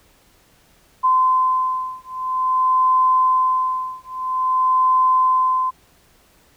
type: beating tone pair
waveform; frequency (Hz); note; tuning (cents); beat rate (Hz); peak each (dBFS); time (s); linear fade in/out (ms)
sine; 1029 / 1029.5; C6 / C6; -29 / -28; 0.5; -18; 1.03-5.71; 20
effects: pink hiss -55 dBFS RMS until 6.56 s